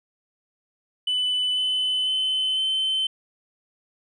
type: tone with pitch steps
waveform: sine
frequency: 2996 / 3022 / 3048 / 3075 Hz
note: F#7 / F#7 / G7 / G7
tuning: +21 / +36 / -49 / -34 cents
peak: -19 dBFS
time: 1.07-3.07 s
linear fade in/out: 5 ms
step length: 500 ms
effects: tanh soft clip ceiling -19 dBFS